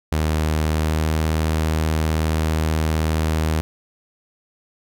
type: tone with pitch glide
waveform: sawtooth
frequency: 77.78 to 78.82 Hz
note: D#2 to D#2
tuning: 0 to +23 cents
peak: -14 dBFS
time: 0.12-3.61 s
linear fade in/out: 0 ms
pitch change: +23 cents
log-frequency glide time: 0.68-1.19 s
effects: none